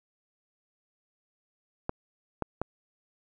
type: clicks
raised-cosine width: 1 ms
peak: -15 dBFS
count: 3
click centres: 1.894 / 2.423 / 2.616 s
effects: none